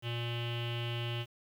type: tone with low-pass filter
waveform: square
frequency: 118.4 Hz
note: A#2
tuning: 27 cents sharp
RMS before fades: -36 dBFS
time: 0.02-1.26 s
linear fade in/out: 50 ms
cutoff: 3000 Hz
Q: 8.5
effects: 10-bit

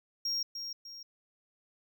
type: tone with echo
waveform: triangle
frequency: 5580 Hz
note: F8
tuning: 2 cents flat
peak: -29 dBFS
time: 0.25-0.43 s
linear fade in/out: 5 ms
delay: 300 ms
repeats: 2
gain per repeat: -7 dB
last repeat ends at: 1.03 s
effects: none

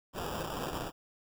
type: noise with sample-and-hold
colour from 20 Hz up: white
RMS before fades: -37 dBFS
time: 0.13-0.92 s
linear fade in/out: 50 ms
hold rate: 2100 Hz
effects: none

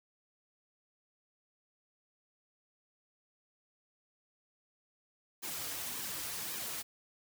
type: noise with flanger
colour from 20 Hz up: white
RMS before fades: -40 dBFS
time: 5.42-6.83 s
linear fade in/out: 20 ms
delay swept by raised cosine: 1.4 to 5.3 ms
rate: 1.8 Hz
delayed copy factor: -0.7
effects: none

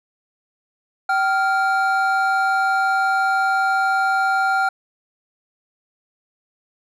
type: tone pair together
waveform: triangle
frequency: 771 / 1396.9 Hz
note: G5 / F6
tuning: -29 / 0 cents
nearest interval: minor seventh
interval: 1029 cents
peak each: -17 dBFS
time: 1.09-4.69 s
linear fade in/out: 5 ms
effects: none

